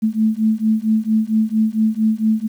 sine beating tone pair, 216.7 / 221.1 Hz, A3 / A3, -26 / +9 cents, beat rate 4.4 Hz, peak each -17 / -17 dBFS, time 0.02-2.48 s, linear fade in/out 20 ms, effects 8-bit

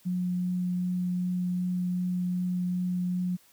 sine tone with vibrato, 180.1 Hz, F#3, 46 cents flat, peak -26 dBFS, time 0.05-3.37 s, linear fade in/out 20 ms, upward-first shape triangle, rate 2.6 Hz, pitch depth 8 cents each way, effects white hiss -60 dBFS RMS until 3.52 s

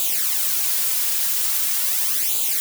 blue noise with flanger, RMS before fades -21 dBFS, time 0-2.6 s, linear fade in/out 0 ms, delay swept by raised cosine 0.27 to 4.37 ms, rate 0.42 Hz, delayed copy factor +0.75, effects none

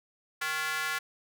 square tone with high-pass filter, 155.56 Hz, D#3, in tune, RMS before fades -32 dBFS, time 0.41-0.99 s, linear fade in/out 10 ms, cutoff 1500 Hz, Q 2.4, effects none

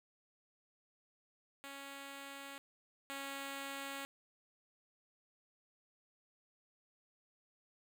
5% pulse tone pair in turn, 277.2 / 275.9 Hz, C#4 / C#4, 0 / -8 cents, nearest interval unison, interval 8 cents, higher first, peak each -36 / -31 dBFS, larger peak second, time 1.64-2.58 / 3.1-4.05 s, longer second, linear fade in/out 0 ms, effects none

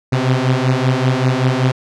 sawtooth beating tone pair, 126.5 / 131.7 Hz, B2 / C3, +42 / +12 cents, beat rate 5.2 Hz, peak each -12 dBFS, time 0.12-1.72 s, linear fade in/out 10 ms, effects low-pass 5000 Hz 12 dB/octave

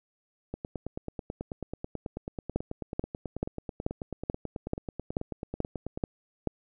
two click trains, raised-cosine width 2 ms, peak -21 / -14 dBFS, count 51 / 10, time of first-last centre 0.54-5.975 / 2.56-6.473 s, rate 9.2 / 2.3 Hz, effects none

